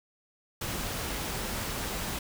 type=noise; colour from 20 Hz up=pink; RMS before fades=-34 dBFS; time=0.61-2.19 s; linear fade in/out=5 ms; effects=none